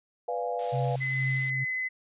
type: chord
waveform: sine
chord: B diminished seventh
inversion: none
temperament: equal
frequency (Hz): 493.9 / 587.3 / 698.5 / 830.6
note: B4 / D5 / F5 / Ab5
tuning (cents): 0 / 0 / 0 / 0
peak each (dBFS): -32 / -37 / -32 / -37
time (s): 0.28-0.96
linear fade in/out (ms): 5
type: noise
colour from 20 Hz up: blue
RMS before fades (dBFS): -38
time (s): 0.59-1.5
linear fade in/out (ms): 2
type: tone with tremolo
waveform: sine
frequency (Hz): 132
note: C3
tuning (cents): +16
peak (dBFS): -26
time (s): 0.72-1.65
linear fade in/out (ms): 20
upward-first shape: sine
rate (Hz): 2.2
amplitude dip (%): 50
type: tone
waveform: sine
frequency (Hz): 2028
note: B6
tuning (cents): +45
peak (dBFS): -28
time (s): 1-1.89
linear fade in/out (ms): 20
effects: resampled to 8000 Hz